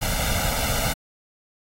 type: noise with comb filter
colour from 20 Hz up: pink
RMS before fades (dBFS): -24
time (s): 0.01-0.94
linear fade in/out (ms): 20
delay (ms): 1.4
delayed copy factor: +0.8
effects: AAC 48 kbps